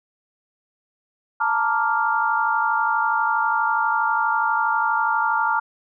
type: chord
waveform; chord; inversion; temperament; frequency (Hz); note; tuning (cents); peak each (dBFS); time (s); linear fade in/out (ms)
sine; Bb major seventh; third; equal with one note detuned; 880 / 932.3 / 1169.2 / 1396.9; A5 / Bb5 / D6 / F6; 0 / 0 / -8 / 0; -23 / -24 / -26 / -22; 1.4-5.6; 10
effects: none